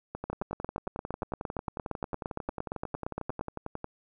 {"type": "two click trains", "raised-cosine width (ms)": 1, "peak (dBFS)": [-21, -18], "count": [42, 28], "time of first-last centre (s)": [[0.15, 3.844], [0.3, 3.411]], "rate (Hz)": [11.1, 8.68], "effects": []}